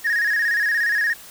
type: tone with vibrato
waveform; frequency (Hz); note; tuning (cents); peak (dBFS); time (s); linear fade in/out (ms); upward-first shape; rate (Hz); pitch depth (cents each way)
sine; 1760; A6; 0; -15; 0.04-1.14; 20; square; 17; 84
effects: tanh soft clip ceiling -16 dBFS + white hiss -42 dBFS RMS until 1.3 s